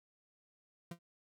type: tone with exponential decay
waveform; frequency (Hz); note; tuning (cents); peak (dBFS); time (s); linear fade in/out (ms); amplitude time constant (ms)
40% pulse; 171.1; F3; -35; -38; 0.91-0.99; 5; 17
effects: none

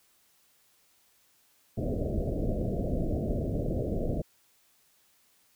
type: low-pass noise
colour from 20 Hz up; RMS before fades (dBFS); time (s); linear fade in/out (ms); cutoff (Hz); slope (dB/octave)
pink; -30; 1.77-4.22; 10; 670; 96
effects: white hiss -66 dBFS RMS until 5.55 s

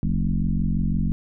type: tone with frequency modulation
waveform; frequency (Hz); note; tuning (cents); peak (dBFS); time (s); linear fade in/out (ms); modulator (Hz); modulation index
sine; 101.8; G#2; -34; -19; 0.03-1.12; 0; 45.9; 2.8
effects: none

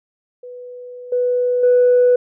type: tone with level steps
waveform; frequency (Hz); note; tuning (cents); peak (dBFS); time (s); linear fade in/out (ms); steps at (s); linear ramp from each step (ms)
sine; 493.9; B4; 0; -31 / -14 / -8; 0.43-2.16; 5; 1.12 / 1.63; 5
effects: tanh soft clip ceiling -6 dBFS

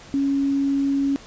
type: tone with quantisation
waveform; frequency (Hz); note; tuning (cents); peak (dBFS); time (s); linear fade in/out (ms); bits
sine; 277.2; C#4; 0; -18; 0.14-1.16; 0; 8
effects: pink hiss -44 dBFS RMS until 1.26 s + resampled to 16000 Hz

